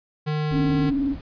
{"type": "tone", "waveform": "square", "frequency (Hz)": 152.1, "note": "D#3", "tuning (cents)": -39, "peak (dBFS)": -23, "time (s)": [0.26, 0.91], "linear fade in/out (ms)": 20}
{"type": "noise", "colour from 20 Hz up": "brown", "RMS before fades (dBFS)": -36, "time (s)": [0.51, 1.21], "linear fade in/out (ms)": 2}
{"type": "tone with vibrato", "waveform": "sine", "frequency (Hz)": 277.2, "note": "C#4", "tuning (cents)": 0, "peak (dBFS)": -20, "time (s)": [0.51, 1.16], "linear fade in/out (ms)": 50, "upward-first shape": "triangle", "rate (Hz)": 20, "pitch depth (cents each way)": 100}
{"effects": ["resampled to 11025 Hz"]}